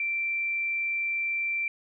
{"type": "tone", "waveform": "sine", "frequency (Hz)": 2349, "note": "D7", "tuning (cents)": 0, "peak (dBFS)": -26, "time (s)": [0, 1.68], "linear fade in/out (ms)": 2, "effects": []}